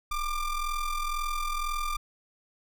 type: ring-modulated tone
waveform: square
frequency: 590 Hz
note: D5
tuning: 8 cents sharp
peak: -26 dBFS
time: 0.11-1.97 s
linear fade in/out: 5 ms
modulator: 611 Hz
effects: none